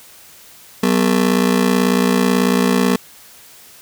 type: ring-modulated tone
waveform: 30% pulse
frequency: 220 Hz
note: A3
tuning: in tune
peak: -7 dBFS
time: 0.83-2.96 s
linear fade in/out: 2 ms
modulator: 29.1 Hz
effects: white hiss -43 dBFS RMS until 3.81 s